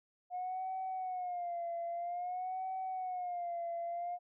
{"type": "tone with vibrato", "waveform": "sine", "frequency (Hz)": 718, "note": "F5", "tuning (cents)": 48, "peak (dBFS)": -35, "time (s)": [0.3, 4.19], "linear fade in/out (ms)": 50, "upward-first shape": "sine", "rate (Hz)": 0.51, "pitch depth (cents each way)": 90, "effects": ["tanh soft clip ceiling -32 dBFS"]}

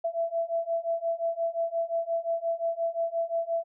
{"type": "beating tone pair", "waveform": "sine", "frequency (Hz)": [665, 670.7], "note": ["E5", "E5"], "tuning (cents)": [15, 30], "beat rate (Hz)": 5.7, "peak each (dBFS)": [-30, -29], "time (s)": [0.04, 3.64], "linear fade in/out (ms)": 10, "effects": []}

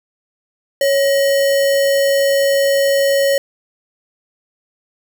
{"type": "tone with sample-and-hold", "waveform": "sine", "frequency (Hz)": 554.4, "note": "C#5", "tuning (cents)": 0, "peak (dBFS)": -11, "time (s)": [0.81, 3.38], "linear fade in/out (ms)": 2, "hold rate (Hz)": 2450, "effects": []}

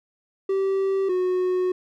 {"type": "tone pair in turn", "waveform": "triangle", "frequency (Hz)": [387.5, 366.2], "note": ["G4", "F#4"], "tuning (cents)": [-20, -18], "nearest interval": "minor second", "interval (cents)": 98, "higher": "first", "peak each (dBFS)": -18, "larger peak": "neither", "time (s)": [[0.49, 1.09], [1.09, 1.72]], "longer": "second", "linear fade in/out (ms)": 5, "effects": []}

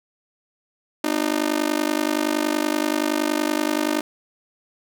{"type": "tone with amplitude modulation", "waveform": "sawtooth", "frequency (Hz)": 304.3, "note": "D#4", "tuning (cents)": -38, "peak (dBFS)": -12, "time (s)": [1.04, 4.01], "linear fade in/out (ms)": 5, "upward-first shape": "sine", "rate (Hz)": 50.6, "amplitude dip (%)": 100, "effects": []}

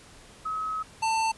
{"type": "tone pair in turn", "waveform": ["sine", "square"], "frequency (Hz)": [1279, 891.8], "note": ["D#6", "A5"], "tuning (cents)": [47, 23], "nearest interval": "tritone", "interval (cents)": 624, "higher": "first", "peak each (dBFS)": [-28, -24], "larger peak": "second", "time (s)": [[0.45, 0.83], [1.02, 1.32]], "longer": "first", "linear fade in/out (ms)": 10, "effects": ["pink hiss -51 dBFS RMS until 1.37 s", "resampled to 24000 Hz"]}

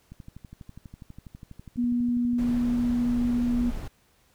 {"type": "click train", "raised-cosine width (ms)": 5, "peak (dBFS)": -30, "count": 29, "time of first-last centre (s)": [0.12, 2.415], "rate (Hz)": 12.2}
{"type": "tone", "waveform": "sine", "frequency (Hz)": 241.6, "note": "B3", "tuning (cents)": -38, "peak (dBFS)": -22, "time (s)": [1.77, 3.71], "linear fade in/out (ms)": 20}
{"type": "noise", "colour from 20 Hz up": "brown", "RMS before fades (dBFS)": -34, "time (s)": [2.38, 3.88], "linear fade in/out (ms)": 5}
{"effects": ["pink hiss -64 dBFS RMS until 4.34 s"]}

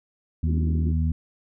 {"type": "harmonic tone", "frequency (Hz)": 80, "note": "D#2", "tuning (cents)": 49, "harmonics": [1, 2, 3], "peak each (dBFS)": [-21, -27, -31], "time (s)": [0.43, 1.12], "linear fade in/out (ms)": 5}
{"type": "band-pass noise", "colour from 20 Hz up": "white", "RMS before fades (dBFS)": -37, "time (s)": [0.46, 0.93], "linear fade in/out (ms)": 20, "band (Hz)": [180, 390], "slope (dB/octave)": 96}
{"effects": []}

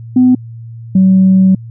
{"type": "tone pair in turn", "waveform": "sine", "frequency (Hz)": [252.4, 189.09], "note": ["B3", "F#3"], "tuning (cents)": [38, 38], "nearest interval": "perfect fourth", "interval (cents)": 500, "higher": "first", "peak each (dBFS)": -3, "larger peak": "neither", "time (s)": [[0.16, 0.35], [0.95, 1.55]], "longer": "second", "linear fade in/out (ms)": 5, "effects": ["tanh soft clip ceiling 0 dBFS", "added 115 Hz sine -26 dBFS peak until 1.7 s"]}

